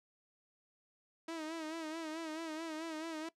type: tone with vibrato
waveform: sawtooth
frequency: 320 Hz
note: D#4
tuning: 49 cents sharp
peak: -36 dBFS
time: 1.28-3.29 s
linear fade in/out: 5 ms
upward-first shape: sine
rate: 4.6 Hz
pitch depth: 67 cents each way
effects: noise-tail reverb RT60 0.1 s tail -18 dB re dry + low-pass 8000 Hz 12 dB/octave